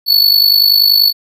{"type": "tone with amplitude modulation", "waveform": "square", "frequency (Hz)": 4435, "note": "C#8", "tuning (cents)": 0, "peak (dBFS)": -4, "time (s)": [0.06, 1.13], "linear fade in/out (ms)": 50, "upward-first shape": "sine", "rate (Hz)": 50.3, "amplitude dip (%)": 75, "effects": []}